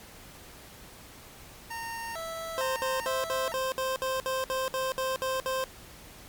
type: tone with vibrato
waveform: 25% pulse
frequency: 777 Hz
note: G5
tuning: 16 cents flat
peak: -31 dBFS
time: 1.7-3.54 s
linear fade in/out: 10 ms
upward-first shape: square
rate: 1.1 Hz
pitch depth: 290 cents each way
type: tone bursts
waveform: 25% pulse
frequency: 523.3 Hz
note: C5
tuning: in tune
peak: -24 dBFS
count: 13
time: 2.58-5.64 s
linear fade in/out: 0 ms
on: 180 ms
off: 60 ms
effects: pink hiss -49 dBFS RMS until 6.28 s + MP3 96 kbps